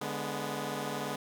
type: chord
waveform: 10% pulse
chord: G# diminished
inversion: second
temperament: equal with one note detuned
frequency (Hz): 145.4 / 207.7 / 246.9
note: D3 / G#3 / B3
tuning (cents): -17 / 0 / 0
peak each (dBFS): -30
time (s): 0.01-1.16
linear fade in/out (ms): 5
effects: none